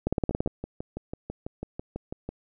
two click trains, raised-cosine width 2 ms, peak -11 / -20 dBFS, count 8 / 13, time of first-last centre 0.07-0.461 / 0.31-2.29 s, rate 17.9 / 6.06 Hz, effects none

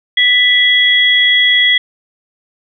sine tone pair together, 1975.5 / 3327 Hz, B6 / G#7, 0 / +2 cents, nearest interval major sixth, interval 902 cents, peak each -10 dBFS, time 0.17-1.78 s, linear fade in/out 5 ms, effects none

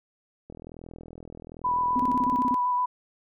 click train, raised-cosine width 2 ms, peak -29 dBFS, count 77, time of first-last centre 0.5-2.345 s, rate 41.2 Hz
sine tone with vibrato, 990 Hz, B5, 4 cents sharp, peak -22 dBFS, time 1.64-2.86 s, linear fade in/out 10 ms, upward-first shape square, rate 7.9 Hz, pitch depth 12 cents each way
sine tone bursts, 255 Hz, C4, 44 cents flat, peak -25 dBFS, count 10, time 1.96-2.543 s, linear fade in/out 0 ms, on 34 ms, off 27 ms
effects none

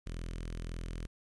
sawtooth tone with notch filter, 41.84 Hz, E1, 27 cents sharp, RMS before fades -40 dBFS, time 0.06-1.07 s, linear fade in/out 10 ms, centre 820 Hz, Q 1, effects resampled to 24000 Hz + 12-bit

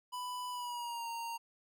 square tone with pitch glide, 993 to 926.5 Hz, B5 to A#5, +9 to -11 cents, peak -39 dBFS, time 0.12-1.38 s, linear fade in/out 20 ms, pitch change -120 cents, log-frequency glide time 0.5-1.07 s, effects none

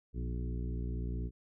harmonic tone with a mistuned harmonic, 60.4 Hz, B1, 38 cents flat, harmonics 1 / 2 / 3 / 4 / 5 / 6 / 7, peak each -35 / -41 / -45 / -47 / -49 / -51 / -52 dBFS, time 0.13-1.31 s, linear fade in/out 50 ms, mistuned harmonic 3, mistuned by -41 cents, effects none

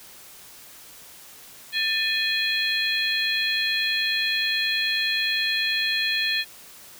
harmonic tone with a mistuned harmonic, 830.6 Hz, G#5, in tune, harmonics 2 / 3 / 4 / 5, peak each -27 / -27 / -27 / -27 dBFS, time 1.72-6.45 s, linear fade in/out 50 ms, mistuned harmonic 2, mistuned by +120 cents, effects white hiss -46 dBFS RMS until 6.99 s

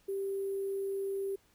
sine tone with sample-and-hold, 392 Hz, G4, in tune, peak -32 dBFS, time 0.08-1.36 s, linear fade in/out 10 ms, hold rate 11025 Hz, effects pink hiss -68 dBFS RMS until 1.54 s

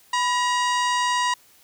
harmonic tone with a mistuned harmonic, 952 Hz, A#5, 36 cents sharp, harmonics 1 / 2 / 3 / 4 / 5 / 6 / 7 / 8 / 9, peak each -21 / -27 / -31 / -33 / -35 / -37 / -38 / -39 / -40 dBFS, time 0.13-1.34 s, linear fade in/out 5 ms, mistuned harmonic 1, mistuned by +71 cents, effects white hiss -55 dBFS RMS until 1.63 s

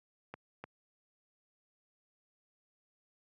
clicks, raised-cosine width 0.5 ms, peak -28 dBFS, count 2, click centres 0.34 / 0.64 s, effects high-pass 100 Hz 12 dB/octave

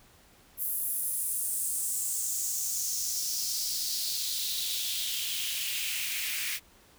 white noise with high-pass filter sweep, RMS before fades -32 dBFS, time 0.57-6.6 s, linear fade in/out 50 ms, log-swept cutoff 12000 to 2100 Hz, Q 3.1, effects pink hiss -59 dBFS RMS until 6.98 s

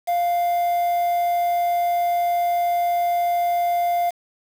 triangle tone with quantisation, 698.5 Hz, F5, in tune, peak -16 dBFS, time 0.07-4.11 s, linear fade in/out 20 ms, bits 6, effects none

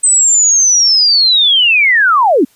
sine linear sweep, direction down, 8210 to 226.3 Hz, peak -6 dBFS, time 0.03-2.45 s, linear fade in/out 10 ms, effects white hiss -51 dBFS RMS until 2.55 s + resampled to 32000 Hz

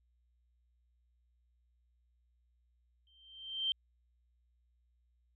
sine tone with exponential growth, 3136 Hz, G7, in tune, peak -28 dBFS, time 3.07-3.72 s, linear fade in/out 1 ms, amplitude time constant 140 ms, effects added 60 Hz sine -70 dBFS peak until 5.35 s

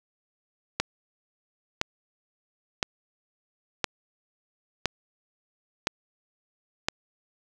click train, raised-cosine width 0.2 ms, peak -6 dBFS, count 7, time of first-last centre 0.8-6.885 s, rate 0.986 Hz, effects none

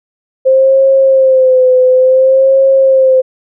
sine tone with vibrato, 523.3 Hz, C5, in tune, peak -4 dBFS, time 0.45-3.22 s, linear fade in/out 20 ms, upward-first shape sine, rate 0.57 Hz, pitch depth 48 cents each way, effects none

